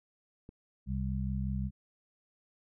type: click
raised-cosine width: 3 ms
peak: -35 dBFS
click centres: 0.491 s
type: harmonic tone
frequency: 65.5 Hz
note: C2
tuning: 2 cents sharp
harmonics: 1 / 2 / 3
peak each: -34 / -36 / -36 dBFS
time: 0.86-1.71 s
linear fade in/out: 50 ms
effects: none